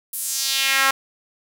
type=tone with high-pass filter sweep; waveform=sawtooth; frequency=270 Hz; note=C#4; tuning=45 cents flat; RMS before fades=-21 dBFS; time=0.13-0.91 s; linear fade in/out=5 ms; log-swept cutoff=12000 to 1200 Hz; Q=1.8; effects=none